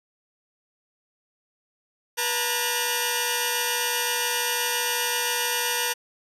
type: tone cluster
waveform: 10% pulse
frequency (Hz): 484.4 / 903 / 1638 / 2914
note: B4 / A5 / G#6 / F#7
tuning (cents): -34 / +45 / -24 / -27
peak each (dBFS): -20 / -20 / -24 / -20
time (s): 2.17-5.94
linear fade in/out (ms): 20
effects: resampled to 32000 Hz